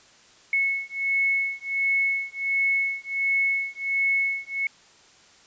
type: beating tone pair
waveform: sine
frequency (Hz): 2196 / 2197.4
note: C#7 / C#7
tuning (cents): -17 / -16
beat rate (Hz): 1.4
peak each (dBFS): -25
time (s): 0.53-4.67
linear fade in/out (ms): 2
effects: white hiss -54 dBFS RMS until 5.46 s + resampled to 16000 Hz